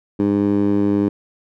15% pulse tone with band-pass filter, 101.3 Hz, G#2, 43 cents flat, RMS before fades -17 dBFS, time 0.19-1.09 s, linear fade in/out 10 ms, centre 300 Hz, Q 1.7, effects none

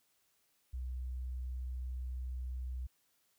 sine tone, 63 Hz, B1, 35 cents sharp, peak -37 dBFS, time 0.73-2.87 s, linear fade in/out 10 ms, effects white hiss -75 dBFS RMS until 3.38 s

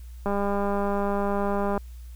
click train, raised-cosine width 1 ms, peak -14 dBFS, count 306, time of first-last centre 0.26-1.777 s, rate 201 Hz, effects added 60 Hz sine -38 dBFS peak until 2.15 s + white hiss -59 dBFS RMS until 2.15 s

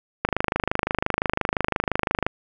click train, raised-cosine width 0.5 ms, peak -5 dBFS, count 53, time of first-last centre 0.25-2.266 s, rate 25.8 Hz, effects none

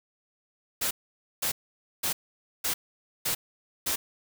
white noise bursts, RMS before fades -28 dBFS, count 6, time 0.81-3.96 s, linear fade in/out 10 ms, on 100 ms, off 510 ms, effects none

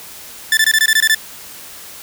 sawtooth tone bursts, 1760 Hz, A6, in tune, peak -6 dBFS, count 9, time 0.52-1.147 s, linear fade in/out 2 ms, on 51 ms, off 21 ms, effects white hiss -35 dBFS RMS until 2.02 s

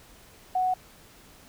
sine tone, 740 Hz, F#5, in tune, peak -22 dBFS, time 0.55-0.74 s, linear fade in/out 5 ms, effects pink hiss -53 dBFS RMS until 1.48 s

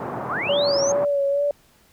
white band-pass noise, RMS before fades -30 dBFS, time 0-1.05 s, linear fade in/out 2 ms, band 110 to 1100 Hz, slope 24 dB/octave
sine linear sweep, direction up, 987.8 to 6520 Hz, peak -24 dBFS, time 0.29-0.92 s, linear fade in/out 5 ms
sine tone with vibrato, 567 Hz, C#5, 39 cents sharp, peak -18 dBFS, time 0.49-1.51 s, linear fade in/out 2 ms, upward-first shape sine, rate 2.3 Hz, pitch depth 33 cents each way
effects pink hiss -57 dBFS RMS until 1.92 s

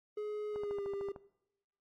triangle tone with pitch glide, 421 to 398.3 Hz, G#4 to G4, +24 to +28 cents, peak -34 dBFS, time 0.17-1.12 s, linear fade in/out 5 ms, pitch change -96 cents, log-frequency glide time 0.51-0.86 s
click train, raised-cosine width 1 ms, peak -33 dBFS, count 9, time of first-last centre 0.56-1.162 s, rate 13.3 Hz
effects noise-tail reverb RT60 0.9 s tail -20 dB re dry + AAC 48 kbps

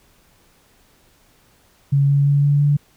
sine tone with pitch steps, 140 / 141.22 / 142.45 / 143.69 / 144.94 Hz, C#3 / C#3 / C#3 / D3 / D3, +18 / +33 / +48 / -37 / -22 cents, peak -12 dBFS, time 1.92-2.77 s, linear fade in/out 10 ms, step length 170 ms, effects pink hiss -56 dBFS RMS until 2.96 s

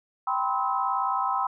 sine chord, C major seventh, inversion second, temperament equal with one note detuned, 784 / 987.8 / 1046.5 / 1291.4 Hz, G5 / B5 / C6 / E6, 0 / 0 / 0 / -36 cents, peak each -29 dBFS, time 0.27-1.47 s, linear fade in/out 5 ms, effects none

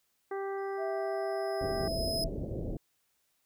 harmonic tone, 392 Hz, G4, in tune, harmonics 1 / 2 / 3 / 4 / 5, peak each -34 / -40 / -45 / -48 / -50 dBFS, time 0.31-1.88 s, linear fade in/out 5 ms
40% pulse tone with exponential growth, 5090 Hz, D#8, 39 cents sharp, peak -30 dBFS, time 0.58-2.24 s, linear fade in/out 1 ms, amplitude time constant 360 ms
sine tone, 657 Hz, E5, 6 cents flat, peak -34 dBFS, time 0.77-2.3 s, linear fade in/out 50 ms
pink low-pass noise, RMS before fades -36 dBFS, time 1.61-2.77 s, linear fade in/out 2 ms, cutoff 600 Hz, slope 48 dB/octave
effects white hiss -75 dBFS RMS until 3.45 s

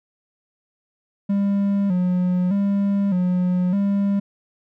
triangle tone with vibrato, 189.9 Hz, F#3, 45 cents sharp, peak -15 dBFS, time 1.29-4.2 s, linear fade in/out 10 ms, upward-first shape square, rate 0.82 Hz, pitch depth 88 cents each way, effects none

